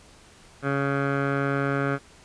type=tone with low-pass filter; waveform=15% pulse; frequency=139.2 Hz; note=C#3; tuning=8 cents sharp; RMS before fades=-25 dBFS; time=0.62-1.99 s; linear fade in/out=50 ms; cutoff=1600 Hz; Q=2.6; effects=pink hiss -52 dBFS RMS until 2.24 s + resampled to 22050 Hz